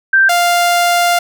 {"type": "tone pair in turn", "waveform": ["sine", "sawtooth"], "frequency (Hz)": [1568, 698.5], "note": ["G6", "F5"], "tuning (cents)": [0, 0], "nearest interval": "octave + major second", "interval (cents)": 1400, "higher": "first", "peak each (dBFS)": -6, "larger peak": "neither", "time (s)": [[0.13, 0.29], [0.29, 1.19]], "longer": "second", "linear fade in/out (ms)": 5, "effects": []}